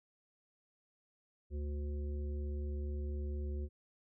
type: harmonic tone with a mistuned harmonic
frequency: 73.42 Hz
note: D2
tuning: in tune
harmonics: 1 / 3 / 5 / 7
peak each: -36 / -50 / -48 / -57 dBFS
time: 1.5-3.69 s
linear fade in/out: 50 ms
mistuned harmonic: 1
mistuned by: -32 cents
effects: none